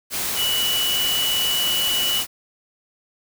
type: tone in noise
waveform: sine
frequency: 2951 Hz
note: F#7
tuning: 5 cents flat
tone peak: -20 dBFS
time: 0.35-2.24 s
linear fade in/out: 50 ms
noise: white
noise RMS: -25 dBFS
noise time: 0.1-2.27 s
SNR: +2 dB
effects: none